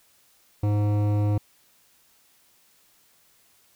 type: tone with hard clipping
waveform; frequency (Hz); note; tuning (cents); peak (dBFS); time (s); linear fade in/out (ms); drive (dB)
sine; 103.83; G#2; 0; -22; 0.63-1.38; 5; 14
effects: white hiss -61 dBFS RMS until 3.75 s